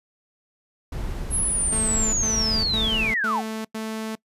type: noise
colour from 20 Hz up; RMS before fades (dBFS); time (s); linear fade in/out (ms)
brown; -29; 0.92-3.12; 5
type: linear sweep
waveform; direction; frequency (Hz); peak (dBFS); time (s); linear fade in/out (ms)
sine; down; 10870 to 622.3; -21; 1.3-3.43; 50
type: tone bursts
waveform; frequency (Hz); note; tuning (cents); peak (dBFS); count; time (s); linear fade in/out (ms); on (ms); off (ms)
sawtooth; 220; A3; 0; -24; 5; 1.72-4.154; 5; 410; 96
effects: noise-tail reverb RT60 0.1 s tail -23 dB re dry + resampled to 32000 Hz